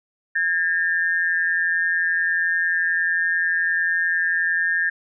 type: tone pair together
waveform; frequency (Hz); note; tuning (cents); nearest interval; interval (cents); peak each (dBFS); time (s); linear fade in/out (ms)
sine; 1628 / 1799.3; G#6 / A6; -35 / +38; major second; 173; -21; 0.35-4.9; 10
effects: none